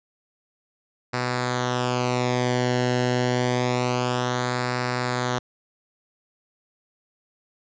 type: tone with flanger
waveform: sawtooth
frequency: 124.3 Hz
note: B2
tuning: 12 cents sharp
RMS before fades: -24 dBFS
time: 1.13-5.39 s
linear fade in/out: 10 ms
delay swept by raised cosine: 0.31 to 0.84 ms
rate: 0.27 Hz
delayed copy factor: -0.7
effects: resampled to 16000 Hz